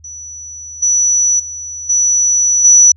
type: tone with level steps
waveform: sine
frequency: 5920 Hz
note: F#8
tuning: in tune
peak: -27 / -9 / -23 / -9 / -3 dBFS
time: 0.04-2.92 s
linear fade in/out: 5 ms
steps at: 0.82 / 1.39 / 1.89 / 2.64 s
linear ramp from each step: 10 ms
effects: added 80 Hz sine -42 dBFS peak until 2.96 s